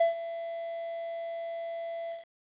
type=tone with ADSR envelope; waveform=triangle; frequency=670 Hz; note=E5; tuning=28 cents sharp; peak=-17 dBFS; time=0-2.25 s; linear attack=8 ms; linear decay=130 ms; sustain=-15 dB; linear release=140 ms; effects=resampled to 8000 Hz + 9-bit